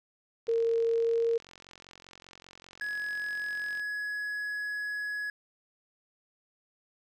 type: click train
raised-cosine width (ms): 0.2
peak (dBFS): -32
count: 151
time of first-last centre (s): 0.47-3.796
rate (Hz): 45.1
type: tone with pitch glide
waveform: sine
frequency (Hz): 459.3 to 462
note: A#4 to A#4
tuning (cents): -26 to -16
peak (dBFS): -24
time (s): 0.48-1.38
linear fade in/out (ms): 10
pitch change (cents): +10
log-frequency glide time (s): 0.88-1.26
type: tone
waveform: triangle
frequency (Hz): 1682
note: G#6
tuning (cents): +22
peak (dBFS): -30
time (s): 2.81-5.3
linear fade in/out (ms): 2
effects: none